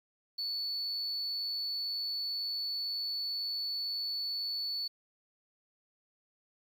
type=tone; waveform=sine; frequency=4449 Hz; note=C#8; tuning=5 cents sharp; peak=-31 dBFS; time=0.38-4.88 s; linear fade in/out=10 ms; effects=tanh soft clip ceiling -31 dBFS + 10-bit